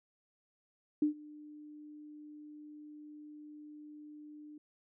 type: tone with ADSR envelope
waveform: sine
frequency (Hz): 299.6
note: D4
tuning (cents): +35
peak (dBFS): -24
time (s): 1.02-4.58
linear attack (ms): 4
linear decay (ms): 110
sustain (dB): -24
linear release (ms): 4
effects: none